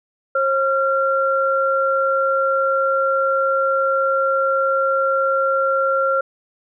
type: tone pair together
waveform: sine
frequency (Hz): 538 / 1374.6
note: C5 / F6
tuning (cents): +48 / -28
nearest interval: octave + major third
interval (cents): 1624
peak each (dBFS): -18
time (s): 0.35-6.21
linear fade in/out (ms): 5
effects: none